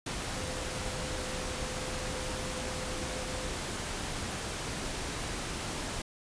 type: tone in noise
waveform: sine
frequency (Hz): 512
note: C5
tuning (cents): -38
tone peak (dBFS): -42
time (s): 0.36-3.49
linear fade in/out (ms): 5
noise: pink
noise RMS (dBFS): -36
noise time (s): 0.06-6.02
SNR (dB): -9
effects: resampled to 22050 Hz